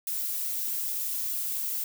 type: noise with flanger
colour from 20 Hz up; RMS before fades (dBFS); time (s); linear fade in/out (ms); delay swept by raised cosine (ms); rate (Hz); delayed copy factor
violet; -31; 0.07-1.84; 2; 1.4 to 4.4; 2.4; +0.5
effects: none